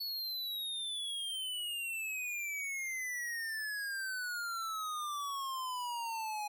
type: exponential sweep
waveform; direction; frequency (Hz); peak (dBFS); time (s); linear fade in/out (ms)
square; down; 4435 to 828; -37; 0-6.48; 10
effects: none